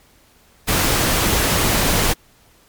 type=noise; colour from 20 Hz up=pink; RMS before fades=-17 dBFS; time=0.67-2.14 s; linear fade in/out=20 ms; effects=pink hiss -53 dBFS RMS until 2.68 s + MP3 96 kbps